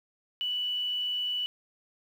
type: tone with quantisation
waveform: sine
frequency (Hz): 2962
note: F#7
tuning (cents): +1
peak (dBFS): -28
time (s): 0.41-1.46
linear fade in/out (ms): 0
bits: 9
effects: none